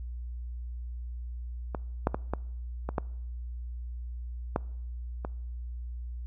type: clicks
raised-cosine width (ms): 1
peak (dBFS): -18 / -10 / -15 / -15 / -18 / -13 / -12 / -20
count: 8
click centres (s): 1.748 / 2.071 / 2.145 / 2.336 / 2.89 / 2.982 / 4.561 / 5.249
effects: noise-tail reverb RT60 0.8 s tail -24 dB re dry + added 60 Hz sine -35 dBFS peak until 6.26 s